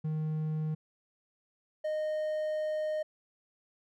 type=tone pair in turn; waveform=triangle; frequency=155.56 / 616.5 Hz; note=D#3 / D#5; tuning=0 / -16 cents; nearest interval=2 octaves; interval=2384 cents; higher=second; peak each=-28 dBFS; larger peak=neither; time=0.04-0.75 / 1.84-3.03 s; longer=second; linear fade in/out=10 ms; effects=none